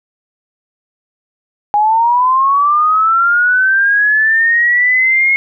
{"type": "linear sweep", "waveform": "sine", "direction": "up", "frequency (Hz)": [820, 2169], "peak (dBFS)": -8, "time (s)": [1.74, 5.36], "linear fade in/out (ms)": 0, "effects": []}